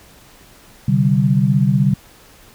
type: chord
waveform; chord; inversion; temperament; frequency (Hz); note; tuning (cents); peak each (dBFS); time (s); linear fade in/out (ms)
sine; C suspended second; none; equal with one note detuned; 130.81 / 146.83 / 193.41; C3 / D3 / G3; 0 / 0 / -23; -16; 0.88-1.94; 5
effects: pink hiss -46 dBFS RMS until 2.54 s